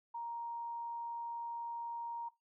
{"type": "tone", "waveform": "sine", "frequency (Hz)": 936, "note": "A#5", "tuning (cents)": 7, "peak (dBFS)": -39, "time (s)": [0.14, 2.29], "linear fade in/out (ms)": 10, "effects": ["noise-tail reverb RT60 0.2 s tail -19 dB re dry"]}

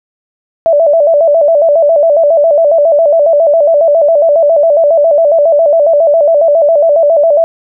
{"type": "tone with vibrato", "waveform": "sine", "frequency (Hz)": 621, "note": "D#5", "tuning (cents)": -3, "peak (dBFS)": -4, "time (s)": [0.66, 7.44], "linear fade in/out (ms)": 0, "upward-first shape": "square", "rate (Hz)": 7.3, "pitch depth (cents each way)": 110, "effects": []}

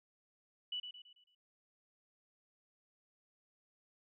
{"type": "tone with echo", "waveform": "sine", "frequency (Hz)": 2960, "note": "F#7", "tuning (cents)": 0, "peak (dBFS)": -37, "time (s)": [0.72, 0.8], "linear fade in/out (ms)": 5, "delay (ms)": 110, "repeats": 5, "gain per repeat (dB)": -7, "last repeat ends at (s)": 1.35, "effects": []}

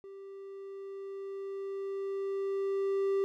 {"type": "tone with level ramp", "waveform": "triangle", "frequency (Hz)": 392, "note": "G4", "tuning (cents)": 0, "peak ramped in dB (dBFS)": [-43, -24], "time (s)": [0.04, 3.24], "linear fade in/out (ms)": 0, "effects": []}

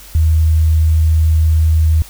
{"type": "tone", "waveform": "sine", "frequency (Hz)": 79.4, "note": "D#2", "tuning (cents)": 36, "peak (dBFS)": -8, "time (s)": [0.15, 2.02], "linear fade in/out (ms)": 0, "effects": ["added 50 Hz sine -39 dBFS peak until 2.09 s", "white hiss -38 dBFS RMS until 2.09 s"]}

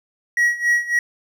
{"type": "tone with tremolo", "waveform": "triangle", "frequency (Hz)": 1912, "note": "A#6", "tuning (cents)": 43, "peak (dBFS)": -11, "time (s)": [0.37, 0.99], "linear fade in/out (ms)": 2, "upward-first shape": "sine", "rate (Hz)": 3.6, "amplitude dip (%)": 85, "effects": []}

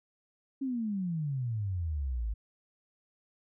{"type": "exponential sweep", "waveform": "sine", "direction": "down", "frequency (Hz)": [277.2, 51.5], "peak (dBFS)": -30, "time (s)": [0.61, 2.34], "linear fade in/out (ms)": 10, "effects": []}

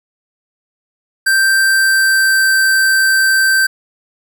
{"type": "tone with pitch glide", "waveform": "square", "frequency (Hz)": [1568, 1557.2], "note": ["G6", "G6"], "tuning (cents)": [0, -12], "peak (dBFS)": -10, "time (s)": [1.26, 3.67], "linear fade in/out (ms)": 10, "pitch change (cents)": -12, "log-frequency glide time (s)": [1.59, 2.5], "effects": ["8-bit"]}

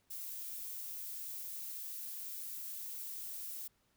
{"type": "noise", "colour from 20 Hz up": "violet", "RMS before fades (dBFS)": -44, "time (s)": [0.1, 3.68], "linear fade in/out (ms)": 10, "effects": ["pink hiss -75 dBFS RMS until 3.96 s"]}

